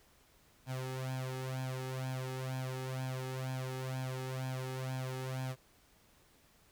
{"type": "tone with flanger", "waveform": "sawtooth", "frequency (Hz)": 130, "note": "C3", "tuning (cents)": -11, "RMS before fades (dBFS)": -39, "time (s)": [0.66, 5.56], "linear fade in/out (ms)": 50, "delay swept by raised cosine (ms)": [1.2, 2.4], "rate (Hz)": 2.1, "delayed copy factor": 0.8, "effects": ["pink hiss -66 dBFS RMS until 6.71 s"]}